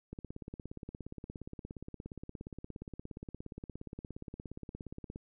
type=click train; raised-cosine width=3 ms; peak=-30 dBFS; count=87; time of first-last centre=0.13-5.159 s; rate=17.1 Hz; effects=none